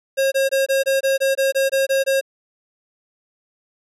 square tone bursts, 540 Hz, C#5, 45 cents flat, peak -16 dBFS, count 12, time 0.17-2.212 s, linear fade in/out 20 ms, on 150 ms, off 22 ms, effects resampled to 32000 Hz

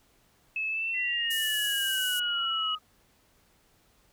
sine tone with pitch glide, 2600 to 2918 Hz, E7 to F#7, -24 to -25 cents, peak -28 dBFS, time 0.56-2.75 s, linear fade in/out 2 ms, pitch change +199 cents, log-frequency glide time 0.68-1.42 s
sine exponential sweep, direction down, 2027 to 1244.5 Hz, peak -31 dBFS, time 0.93-2.79 s, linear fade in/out 50 ms
white band-pass noise, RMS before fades -36 dBFS, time 1.3-2.2 s, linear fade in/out 10 ms, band 6300 to 14000 Hz, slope 24 dB/octave
effects pink hiss -65 dBFS RMS until 4.12 s

